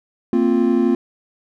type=chord; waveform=triangle; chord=Bb suspended second; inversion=none; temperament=equal with one note detuned; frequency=230 / 261.6 / 349.2 Hz; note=Bb3 / C4 / F4; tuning=-23 / 0 / 0 cents; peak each=-16 dBFS; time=0.33-0.95 s; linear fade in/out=2 ms; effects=none